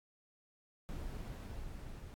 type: noise with level ramp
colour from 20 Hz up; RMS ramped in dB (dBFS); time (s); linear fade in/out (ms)
brown; -42 to -48; 0.89-2.14; 0
effects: AAC 64 kbps